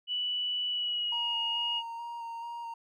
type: tone with pitch glide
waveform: sine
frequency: 2960 to 2866 Hz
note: F#7 to F7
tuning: 0 to +44 cents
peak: -29 dBFS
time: 0.07-1.83 s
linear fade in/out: 50 ms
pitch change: -56 cents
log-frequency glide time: 0.68-1.28 s
type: tone with vibrato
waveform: triangle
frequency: 932.3 Hz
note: A#5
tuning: in tune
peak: -35 dBFS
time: 1.12-2.74 s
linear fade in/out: 5 ms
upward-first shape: square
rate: 2.3 Hz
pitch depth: 14 cents each way
effects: none